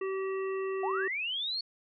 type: harmonic tone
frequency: 384 Hz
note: G4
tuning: 36 cents flat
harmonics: 1 / 3 / 5 / 7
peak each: -31 / -41 / -45 / -48 dBFS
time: 0.01-1.08 s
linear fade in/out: 5 ms
type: linear sweep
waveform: sine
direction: up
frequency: 695 to 4435 Hz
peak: -31 dBFS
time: 0.83-1.61 s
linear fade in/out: 5 ms
effects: none